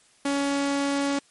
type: tone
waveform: sawtooth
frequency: 280.6 Hz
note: C#4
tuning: 21 cents sharp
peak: -19 dBFS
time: 0.25-1.19 s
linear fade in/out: 5 ms
effects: white hiss -59 dBFS RMS until 1.3 s + MP3 48 kbps